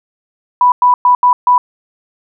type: tone bursts at uneven times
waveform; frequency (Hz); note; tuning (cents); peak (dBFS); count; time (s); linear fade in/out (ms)
sine; 987.8; B5; 0; -5; 5; 0.61-0.72 / 0.82-0.94 / 1.05-1.15 / 1.23-1.33 / 1.47-1.58; 2
effects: none